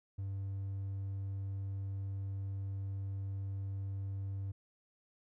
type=tone; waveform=triangle; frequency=97.8 Hz; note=G2; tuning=4 cents flat; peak=-34 dBFS; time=0.18-4.52 s; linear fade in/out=10 ms; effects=tanh soft clip ceiling -30 dBFS